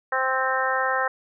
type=harmonic tone; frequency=261.6 Hz; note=C4; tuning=in tune; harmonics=2 / 3 / 4 / 5 / 6 / 7; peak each=-28 / -28 / -28 / -28 / -28 / -28 dBFS; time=0.12-1.08 s; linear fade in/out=5 ms; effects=none